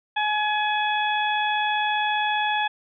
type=harmonic tone; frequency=845 Hz; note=G#5; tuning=30 cents sharp; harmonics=1 / 2 / 3 / 4; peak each=-23 / -27 / -30 / -30 dBFS; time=0.16-2.68 s; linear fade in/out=10 ms; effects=none